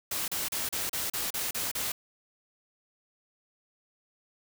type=noise bursts; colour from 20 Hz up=white; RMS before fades=-32 dBFS; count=9; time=0.11-1.92 s; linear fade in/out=5 ms; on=170 ms; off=35 ms; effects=none